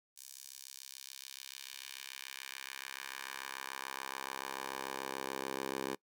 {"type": "tone with high-pass filter sweep", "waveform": "10% pulse", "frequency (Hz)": 66.9, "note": "C2", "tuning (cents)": 39, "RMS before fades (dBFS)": -44, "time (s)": [0.16, 5.96], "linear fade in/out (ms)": 20, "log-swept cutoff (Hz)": [6800, 380], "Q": 1.1, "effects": ["noise-tail reverb RT60 0.1 s tail -23 dB re dry"]}